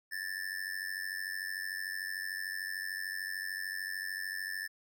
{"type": "tone with amplitude modulation", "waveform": "square", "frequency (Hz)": 1760, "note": "A6", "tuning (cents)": 0, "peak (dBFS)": -33, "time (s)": [0.11, 4.68], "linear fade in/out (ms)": 20, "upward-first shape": "sine", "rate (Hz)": 93.4, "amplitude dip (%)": 90, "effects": []}